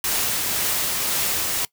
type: noise with tremolo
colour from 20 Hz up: white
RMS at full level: -22 dBFS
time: 0.04-1.65 s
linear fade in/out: 2 ms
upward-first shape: triangle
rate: 1.9 Hz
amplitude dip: 25%
effects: noise-tail reverb RT60 0.1 s tail -21 dB re dry